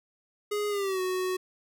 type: tone with pitch glide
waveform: square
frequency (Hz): 415.3 to 370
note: G#4 to F#4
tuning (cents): 0 to 0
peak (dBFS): -28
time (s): 0.51-1.37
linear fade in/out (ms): 10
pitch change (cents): -200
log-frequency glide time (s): 0.69-1.01
effects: none